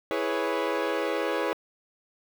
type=chord; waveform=sawtooth; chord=C# minor seventh; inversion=first; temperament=equal; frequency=329.6 / 415.3 / 493.9 / 554.4 Hz; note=E4 / G#4 / B4 / C#5; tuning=0 / 0 / 0 / 0 cents; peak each=-28 / -27 / -27 / -27 dBFS; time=0.11-1.53 s; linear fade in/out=0 ms; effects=low-pass 3000 Hz 12 dB/octave + 8-bit